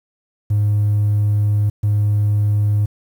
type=tone bursts at uneven times; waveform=triangle; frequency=104 Hz; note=G#2; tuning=3 cents sharp; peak=-10 dBFS; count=2; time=0.5-1.7 / 1.83-2.86 s; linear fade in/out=10 ms; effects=tanh soft clip ceiling -9 dBFS + 8-bit